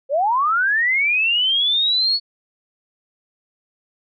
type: linear sweep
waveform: sine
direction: up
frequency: 515 to 4435 Hz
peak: -15 dBFS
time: 0.09-2.2 s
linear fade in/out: 50 ms
effects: none